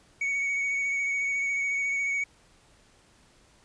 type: tone with vibrato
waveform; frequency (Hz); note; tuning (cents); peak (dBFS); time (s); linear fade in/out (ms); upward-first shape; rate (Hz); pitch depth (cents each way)
triangle; 2235; C#7; +14; -24; 0.21-2.24; 5; sine; 14; 20
effects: pink hiss -60 dBFS RMS until 3.64 s + resampled to 22050 Hz